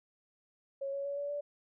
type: tone with pitch steps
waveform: sine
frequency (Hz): 550 / 557.4 / 564.8 / 572.4 / 580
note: C#5 / C#5 / C#5 / D5 / D5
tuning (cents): -14 / +9 / +32 / -45 / -22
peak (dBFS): -34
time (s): 0.81-1.41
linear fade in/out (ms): 10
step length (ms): 120
effects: none